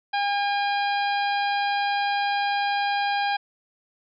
harmonic tone, 809 Hz, G#5, 46 cents flat, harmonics 1 / 2 / 3 / 4 / 5 / 6, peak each -23 / -29 / -33 / -35 / -37 / -39 dBFS, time 0.13-3.37 s, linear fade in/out 10 ms, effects none

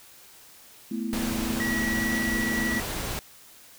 sine chord, A suspended second, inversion none, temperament equal, 220 / 246.9 / 329.6 Hz, A3 / B3 / E4, 0 / 0 / 0 cents, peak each -30 / -32 / -35 dBFS, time 0.91-2.8 s, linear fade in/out 5 ms
pink noise, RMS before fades -32 dBFS, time 1.13-3.19 s, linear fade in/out 0 ms
triangle tone with pitch glide, 1927 to 1939.3 Hz, B6 to B6, -43 to -32 cents, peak -26 dBFS, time 1.6-2.8 s, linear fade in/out 2 ms, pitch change +11 cents, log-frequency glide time 1.83-2.14 s
effects white hiss -51 dBFS RMS until 3.78 s

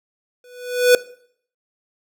square tone with exponential growth, 493.9 Hz, B4, in tune, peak -7 dBFS, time 0.44-0.95 s, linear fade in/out 2 ms, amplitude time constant 110 ms, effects noise-tail reverb RT60 0.6 s tail -19 dB re dry

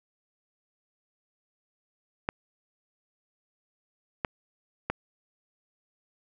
clicks, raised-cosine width 0.5 ms, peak -12 dBFS, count 3, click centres 2.289 / 4.248 / 4.9 s, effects none

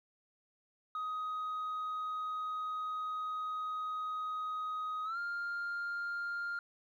sine tone with pitch glide, 1255 to 1400.6 Hz, D#6 to F6, +15 to +5 cents, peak -33 dBFS, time 0.95-6.59 s, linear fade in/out 2 ms, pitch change +190 cents, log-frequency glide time 5.04-5.18 s, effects tanh soft clip ceiling -34 dBFS + 12-bit

